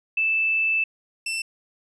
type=tone pair in turn; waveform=sine / sawtooth; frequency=2637 / 2674 Hz; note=E7 / E7; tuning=0 / +24 cents; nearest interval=unison; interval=24 cents; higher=second; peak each=-19 / -22 dBFS; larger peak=first; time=0.17-0.84 / 1.26-1.42 s; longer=first; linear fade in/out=5 ms; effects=resampled to 24000 Hz